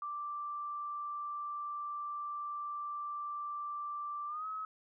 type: tone with pitch glide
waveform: sine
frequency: 1174.7 to 1281 Hz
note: D6 to E6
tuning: 0 to -50 cents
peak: -37 dBFS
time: 0.02-4.65 s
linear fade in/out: 2 ms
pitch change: +150 cents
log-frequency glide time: 4.27-4.46 s
effects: none